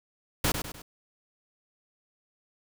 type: noise with echo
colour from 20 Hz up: pink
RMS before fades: -25 dBFS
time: 0.44-0.52 s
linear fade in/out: 5 ms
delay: 100 ms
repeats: 3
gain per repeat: -7 dB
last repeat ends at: 0.82 s
effects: none